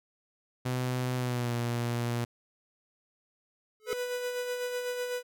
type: tone with pitch glide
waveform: sawtooth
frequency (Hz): 126.3 to 119.21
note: B2 to A#2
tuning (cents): +39 to +39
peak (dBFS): -25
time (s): 0.65-2.25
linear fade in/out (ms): 10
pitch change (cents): -100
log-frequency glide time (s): 1.17-1.54
type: tone with exponential growth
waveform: square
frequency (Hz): 431.1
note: A4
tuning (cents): -35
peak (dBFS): -28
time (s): 3.8-3.93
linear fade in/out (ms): 0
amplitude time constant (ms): 28
type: tone with tremolo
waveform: 45% pulse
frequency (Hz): 493.9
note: B4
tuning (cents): 0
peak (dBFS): -30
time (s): 3.86-5.23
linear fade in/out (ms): 50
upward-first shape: sine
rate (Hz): 8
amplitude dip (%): 40
effects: none